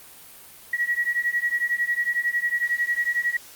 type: beating tone pair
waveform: sine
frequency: 1912 / 1923 Hz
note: A#6 / B6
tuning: +43 / -47 cents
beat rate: 11 Hz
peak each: -25 / -24 dBFS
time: 0.73-3.37 s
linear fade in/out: 5 ms
effects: white hiss -46 dBFS RMS until 3.55 s + Opus 32 kbps